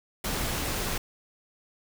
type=noise with amplitude modulation; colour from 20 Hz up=pink; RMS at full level=-29 dBFS; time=0.24-0.98 s; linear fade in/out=5 ms; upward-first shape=sine; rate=217 Hz; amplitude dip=25%; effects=none